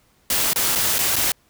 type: noise with dropouts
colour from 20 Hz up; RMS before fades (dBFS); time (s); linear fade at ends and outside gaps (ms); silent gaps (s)
white; -20; 0.3-1.32; 2; 0.533-0.559 / 0.753-0.757 / 0.984-0.989 / 1.158-1.163
effects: pink hiss -60 dBFS RMS until 1.49 s